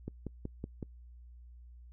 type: click train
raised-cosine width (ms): 3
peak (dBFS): -25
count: 5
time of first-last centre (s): 0.08-0.828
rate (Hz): 5.35
effects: noise-tail reverb RT60 0.1 s tail -26 dB re dry + added 60 Hz sine -50 dBFS peak until 1.92 s